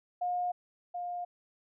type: tone pair in turn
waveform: sine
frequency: 715 / 707.6 Hz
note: F5 / F5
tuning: +41 / +23 cents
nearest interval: unison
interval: 18 cents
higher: first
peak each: -29 / -34 dBFS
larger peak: first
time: 0.21-0.52 / 0.94-1.25 s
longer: neither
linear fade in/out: 10 ms
effects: none